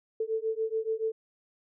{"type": "beating tone pair", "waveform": "sine", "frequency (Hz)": [440, 447], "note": ["A4", "A4"], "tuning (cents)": [0, 27], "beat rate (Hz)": 7, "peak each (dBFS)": -31, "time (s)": [0.2, 1.12], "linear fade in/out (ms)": 5, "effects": []}